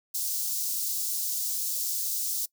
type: high-pass noise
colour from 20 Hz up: white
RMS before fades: -30 dBFS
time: 0.14-2.46 s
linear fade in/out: 10 ms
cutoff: 4800 Hz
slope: 24 dB/octave
effects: noise-tail reverb RT60 0.1 s tail -23 dB re dry